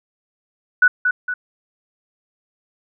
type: tone with echo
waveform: sine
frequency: 1480 Hz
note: F#6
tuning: in tune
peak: -8 dBFS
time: 0.82-0.88 s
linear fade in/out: 5 ms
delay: 230 ms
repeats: 2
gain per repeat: -6 dB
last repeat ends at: 1.34 s
effects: none